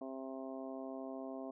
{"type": "harmonic tone", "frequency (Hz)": 132.8, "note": "C3", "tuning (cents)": 26, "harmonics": [2, 3, 4, 5, 6, 7, 8], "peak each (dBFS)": [-45, -50, -51, -47, -57, -60, -57], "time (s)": [0.01, 1.51], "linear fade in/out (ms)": 5, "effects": []}